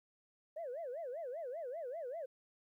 sine tone with vibrato, 574 Hz, D5, 40 cents flat, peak -39 dBFS, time 0.56-2.26 s, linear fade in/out 10 ms, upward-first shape sine, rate 5.1 Hz, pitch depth 300 cents each way, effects tanh soft clip ceiling -37 dBFS + 13-bit

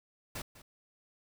pink noise with echo, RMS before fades -40 dBFS, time 0.35-0.42 s, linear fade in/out 5 ms, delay 200 ms, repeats 1, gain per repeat -15 dB, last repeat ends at 0.62 s, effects none

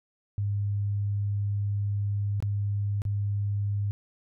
sine tone with dropouts, 101.6 Hz, G#2, 38 cents flat, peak -25 dBFS, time 0.38-3.91 s, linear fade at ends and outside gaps 0 ms, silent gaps 2.403-2.425 / 3.019-3.052 s, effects none

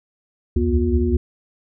sine tone cluster, 67.6 / 72.6 / 82.8 / 240.2 / 358.7 Hz, C#2 / D2 / E2 / B3 / F4, -43 / -19 / +8 / -48 / +46 cents, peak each -22 dBFS, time 0.56-1.17 s, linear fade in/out 5 ms, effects none

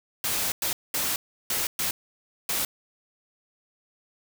white noise bursts at uneven times, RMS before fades -27 dBFS, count 6, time 0.24-0.52 / 0.62-0.73 / 0.94-1.16 / 1.5-1.67 / 1.79-1.91 / 2.49-2.65 s, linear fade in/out 2 ms, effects none

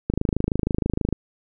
click train, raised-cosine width 3 ms, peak -8 dBFS, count 28, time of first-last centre 0.1-1.127 s, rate 26.3 Hz, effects none

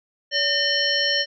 harmonic tone with a mistuned harmonic, 607 Hz, D#5, 43 cents flat, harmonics 1 / 3 / 5 / 7 / 9, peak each -28 / -24 / -24 / -28 / -24 dBFS, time 0.31-1.26 s, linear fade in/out 50 ms, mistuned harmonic 1, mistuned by -110 cents, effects none

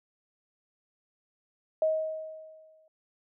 sine tone with exponential decay, 631 Hz, D#5, 24 cents sharp, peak -21 dBFS, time 1.82-2.88 s, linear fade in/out 2 ms, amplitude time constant 230 ms, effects none

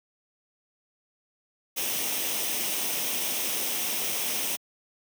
white noise with comb filter, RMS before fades -29 dBFS, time 1.76-4.57 s, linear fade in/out 20 ms, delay 0.34 ms, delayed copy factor +0.5, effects high-pass 200 Hz 12 dB/octave

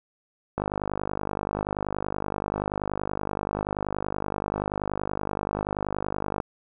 click train, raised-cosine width 1 ms, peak -13 dBFS, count 295, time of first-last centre 0.58-6.402 s, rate 50.5 Hz, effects none

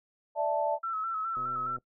sine chord, D suspended second, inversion none, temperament equal, 587.3 / 659.3 / 880 Hz, D5 / E5 / A5, 0 / 0 / 0 cents, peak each -30 dBFS, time 0.35-0.79 s, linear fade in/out 50 ms
sine tone with vibrato, 1314 Hz, E6, 6 cents flat, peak -30 dBFS, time 0.83-1.77 s, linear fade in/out 10 ms, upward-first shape square, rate 4.8 Hz, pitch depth 38 cents each way
click train, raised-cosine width 2 ms, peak -36 dBFS, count 52, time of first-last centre 1.37-1.785 s, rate 123 Hz
effects noise-tail reverb RT60 0.1 s tail -19 dB re dry

